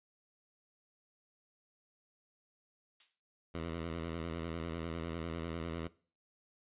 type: noise with exponential decay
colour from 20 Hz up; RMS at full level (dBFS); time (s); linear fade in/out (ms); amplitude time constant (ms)
violet; -42; 3-3.21; 2; 45
type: tone with vibrato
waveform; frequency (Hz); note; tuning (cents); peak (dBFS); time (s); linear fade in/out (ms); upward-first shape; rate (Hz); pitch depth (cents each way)
10% pulse; 82.9; E2; +10; -30; 3.54-5.88; 10; square; 10; 50
effects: noise-tail reverb RT60 0.4 s tail -20 dB re dry + resampled to 8000 Hz